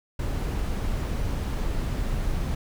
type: noise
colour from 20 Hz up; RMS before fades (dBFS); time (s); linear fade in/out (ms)
brown; -27; 0.19-2.55; 5
effects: none